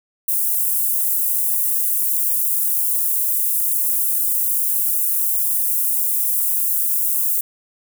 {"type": "high-pass noise", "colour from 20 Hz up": "white", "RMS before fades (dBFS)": -19, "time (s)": [0.28, 7.41], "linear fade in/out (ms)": 5, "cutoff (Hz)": 10000, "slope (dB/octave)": 24, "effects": []}